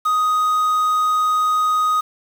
triangle tone with quantisation, 1249 Hz, D#6, 6 cents sharp, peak -13 dBFS, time 0.05-2.01 s, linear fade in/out 10 ms, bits 6, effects none

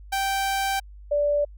sawtooth / sine tone pair in turn, 781 / 583.1 Hz, G5 / D5, -7 / -13 cents, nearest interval perfect fourth, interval 506 cents, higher first, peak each -19 dBFS, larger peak neither, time 0.12-0.8 / 1.11-1.45 s, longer first, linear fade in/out 10 ms, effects added 50 Hz sine -41 dBFS peak until 1.57 s

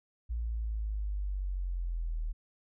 sine linear sweep, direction down, 58.27 to 38.65 Hz, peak -31 dBFS, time 0.29-2.33 s, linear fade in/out 20 ms, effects none

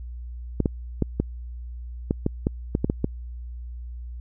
clicks, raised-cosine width 3 ms, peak -8 dBFS, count 11, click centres 0.603 / 0.658 / 1.023 / 1.2 / 2.109 / 2.264 / 2.469 / 2.751 / 2.845 / 2.899 / 3.044 s, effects added 60 Hz sine -33 dBFS peak until 4.2 s

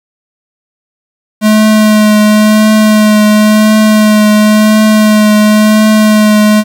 square tone with vibrato, 213.6 Hz, G#3, 49 cents sharp, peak -4 dBFS, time 1.41-6.64 s, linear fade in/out 50 ms, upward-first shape triangle, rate 0.95 Hz, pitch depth 20 cents each way, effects 7-bit

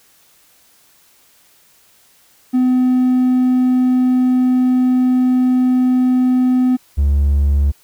triangle tone pair in turn, 253.3 / 71.08 Hz, B3 / C#2, +44 / +44 cents, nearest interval octave + minor seventh, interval 2200 cents, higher first, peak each -8 dBFS, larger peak neither, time 2.53-6.77 / 6.97-7.72 s, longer first, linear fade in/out 20 ms, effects tanh soft clip ceiling -4 dBFS + white hiss -52 dBFS RMS until 7.83 s

